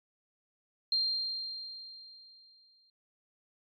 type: tone with exponential decay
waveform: sine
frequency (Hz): 4186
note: C8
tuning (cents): 0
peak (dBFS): -25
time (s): 0.92-2.9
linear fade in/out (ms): 2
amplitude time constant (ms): 430
effects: MP3 64 kbps